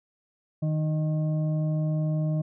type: tone with frequency modulation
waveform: sine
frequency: 155.56 Hz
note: D#3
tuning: in tune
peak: -23 dBFS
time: 0.62-2.42 s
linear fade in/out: 10 ms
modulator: 463 Hz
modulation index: 0.44
effects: none